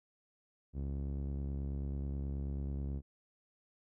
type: tone with low-pass filter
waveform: sawtooth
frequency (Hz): 69.3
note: C#2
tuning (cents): 0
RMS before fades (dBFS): -38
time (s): 0.73-3.02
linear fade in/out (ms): 50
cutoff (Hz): 300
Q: 0.74
effects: none